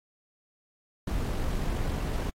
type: noise with amplitude modulation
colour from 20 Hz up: brown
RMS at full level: -28 dBFS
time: 1.07-2.3 s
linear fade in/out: 5 ms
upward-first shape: sine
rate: 46.1 Hz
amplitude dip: 30%
effects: AAC 48 kbps